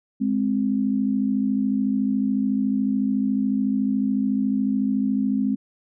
sine tone pair together, 208.3 / 262.2 Hz, G#3 / C4, +5 / +4 cents, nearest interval major third, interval 399 cents, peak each -22 dBFS, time 0.2-5.56 s, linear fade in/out 20 ms, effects none

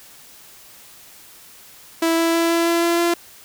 sawtooth tone with pitch steps, 329.6 / 331.7 / 333.8 / 335.9 / 338.1 / 340.2 / 342.4 Hz, E4 / E4 / E4 / E4 / E4 / F4 / F4, 0 / +11 / +22 / +33 / +44 / -45 / -34 cents, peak -12 dBFS, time 2.02-3.14 s, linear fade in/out 5 ms, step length 160 ms, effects white hiss -45 dBFS RMS until 3.44 s

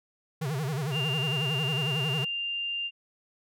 square tone with vibrato, 143.9 Hz, D3, 35 cents flat, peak -29 dBFS, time 0.41-2.25 s, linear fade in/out 10 ms, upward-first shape sine, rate 11 Hz, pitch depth 210 cents each way
sine tone, 2794 Hz, F7, in tune, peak -29 dBFS, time 0.91-2.91 s, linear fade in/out 50 ms
effects none

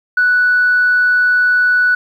sine tone, 1480 Hz, F#6, in tune, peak -8 dBFS, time 0.17-1.95 s, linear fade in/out 5 ms, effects tanh soft clip ceiling -5 dBFS + 8-bit

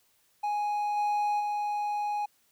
triangle tone with level steps, 830.6 Hz, G#5, in tune, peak -25 / -23 / -26 dBFS, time 0.43-2.26 s, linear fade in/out 10 ms, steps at 0.96 / 1.39 s, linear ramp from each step 20 ms, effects white hiss -68 dBFS RMS until 2.51 s

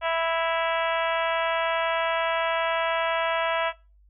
harmonic tone with a mistuned harmonic, 329.6 Hz, E4, in tune, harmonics 2 / 3 / 4 / 5 / 6 / 7 / 8 / 9 / 10, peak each -25 / -29 / -31 / -33 / -35 / -36 / -37 / -38 / -39 dBFS, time 0.01-3.73 s, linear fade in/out 50 ms, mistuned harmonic 9, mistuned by -50 cents, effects noise-tail reverb RT60 0.3 s tail -21 dB re dry + added 50 Hz sine -54 dBFS peak until 4.09 s

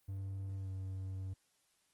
triangle tone with pitch glide, 97 to 95 Hz, G2 to F#2, -18 to +46 cents, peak -37 dBFS, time 0.08-1.34 s, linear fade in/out 10 ms, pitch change -36 cents, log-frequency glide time 0.56-0.71 s, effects white hiss -75 dBFS RMS until 1.93 s + Opus 24 kbps

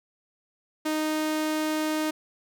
sawtooth tone, 309.8 Hz, D#4, 7 cents flat, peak -21 dBFS, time 0.85-2.11 s, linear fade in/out 10 ms, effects none

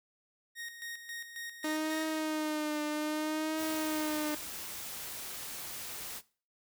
sawtooth tone with tremolo, 1864.7 Hz, A#6, in tune, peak -36 dBFS, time 0.55-2.2 s, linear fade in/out 50 ms, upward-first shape square, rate 3.7 Hz, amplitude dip 60%
sawtooth tone with vibrato, 307.7 Hz, D#4, 19 cents flat, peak -28 dBFS, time 1.64-4.35 s, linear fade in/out 5 ms, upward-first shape triangle, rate 0.63 Hz, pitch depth 47 cents each way
white noise, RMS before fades -42 dBFS, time 3.56-6.22 s, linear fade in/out 50 ms
effects noise-tail reverb RT60 0.4 s tail -20 dB re dry

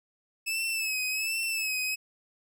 sawtooth tone with vibrato, 2600 Hz, E7, 24 cents flat, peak -25 dBFS, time 0.46-1.96 s, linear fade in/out 20 ms, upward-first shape sine, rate 1.3 Hz, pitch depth 60 cents each way, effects none

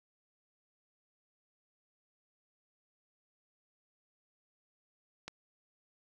click, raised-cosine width 0.2 ms, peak -24 dBFS, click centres 5.28 s, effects none

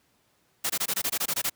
white noise bursts, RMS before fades -27 dBFS, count 11, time 0.64-1.499 s, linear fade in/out 10 ms, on 59 ms, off 21 ms, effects pink hiss -67 dBFS RMS until 1.55 s + high-pass 100 Hz 12 dB/octave

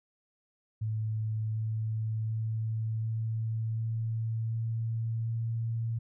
sine tone with pitch steps, 109.3 / 110.12 / 110.95 / 111.79 / 112.63 / 113.48 / 114.34 Hz, A2 / A2 / A2 / A2 / A2 / A#2 / A#2, -11 / +2 / +15 / +28 / +41 / -46 / -33 cents, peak -29 dBFS, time 0.81-5.99 s, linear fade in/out 10 ms, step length 740 ms, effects none

